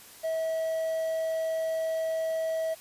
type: tone with quantisation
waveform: triangle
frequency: 646 Hz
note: E5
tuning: 35 cents flat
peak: -25 dBFS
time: 0.23-2.75 s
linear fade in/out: 20 ms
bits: 9
effects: white hiss -50 dBFS RMS until 2.8 s + resampled to 32000 Hz